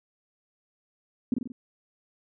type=tone with echo; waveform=sine; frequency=247.3 Hz; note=B3; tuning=3 cents sharp; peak=-20 dBFS; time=1.32-1.34 s; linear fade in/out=2 ms; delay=45 ms; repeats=4; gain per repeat=-4 dB; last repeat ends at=1.52 s; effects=none